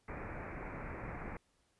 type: low-pass noise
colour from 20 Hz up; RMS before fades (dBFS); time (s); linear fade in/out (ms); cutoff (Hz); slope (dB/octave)
pink; -44; 0.08-1.37; 2; 2400; 96
effects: pink hiss -75 dBFS RMS until 1.79 s + resampled to 24000 Hz